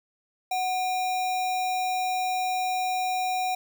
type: tone with sample-and-hold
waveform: sine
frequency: 740 Hz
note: F#5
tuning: in tune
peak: -24 dBFS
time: 0.51-3.55 s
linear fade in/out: 5 ms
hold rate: 3150 Hz
effects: none